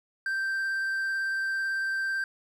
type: tone with vibrato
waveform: triangle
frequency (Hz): 1568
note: G6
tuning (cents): 0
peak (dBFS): -25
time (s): 0.26-2.24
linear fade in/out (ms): 2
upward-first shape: sine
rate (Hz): 18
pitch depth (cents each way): 8
effects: none